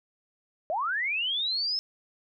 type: linear sweep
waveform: sine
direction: up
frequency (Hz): 585 to 5274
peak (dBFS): -26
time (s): 0.7-1.79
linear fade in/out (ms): 0
effects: none